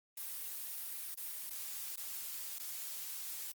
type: noise with dropouts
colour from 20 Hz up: blue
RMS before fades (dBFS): -43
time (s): 0.17-3.52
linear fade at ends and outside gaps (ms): 5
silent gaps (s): 1.145-1.173 / 1.498-1.505 / 1.96-1.974 / 2.586-2.596
effects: Opus 32 kbps